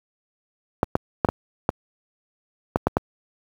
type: clicks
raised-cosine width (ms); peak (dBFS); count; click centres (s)
1; -3; 8; 0.831 / 0.954 / 1.248 / 1.288 / 1.691 / 2.759 / 2.87 / 2.969
effects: high-pass 60 Hz 12 dB/octave + 7-bit